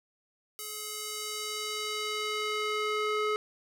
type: tone with band-pass filter sweep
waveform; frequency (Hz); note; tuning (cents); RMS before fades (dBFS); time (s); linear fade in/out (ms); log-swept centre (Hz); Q
square; 425.4; G#4; +42; -33; 0.59-3.36; 0; 12000 to 1300; 0.71
effects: none